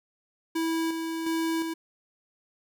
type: tone with tremolo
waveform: square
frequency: 326.8 Hz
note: E4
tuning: 15 cents flat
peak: -26 dBFS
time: 0.55-1.74 s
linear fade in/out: 10 ms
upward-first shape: square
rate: 1.4 Hz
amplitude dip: 40%
effects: none